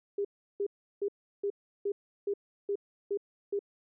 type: tone bursts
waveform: sine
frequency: 403.4 Hz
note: G4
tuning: 50 cents sharp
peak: -28 dBFS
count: 9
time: 0.18-3.592 s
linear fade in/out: 5 ms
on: 68 ms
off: 350 ms
effects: none